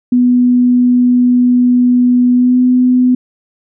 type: tone with pitch glide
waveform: sine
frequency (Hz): 246.9 to 251.1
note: B3 to B3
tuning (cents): 0 to +29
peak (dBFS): -6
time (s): 0.12-3.15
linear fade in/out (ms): 5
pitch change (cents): +29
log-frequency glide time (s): 2.33-2.58
effects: none